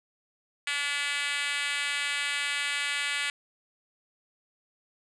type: tone with high-pass filter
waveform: 5% pulse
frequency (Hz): 287.3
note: D4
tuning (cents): -38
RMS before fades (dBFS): -30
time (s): 0.67-3.3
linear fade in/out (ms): 2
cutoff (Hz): 1900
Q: 1.5
effects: resampled to 22050 Hz + 9-bit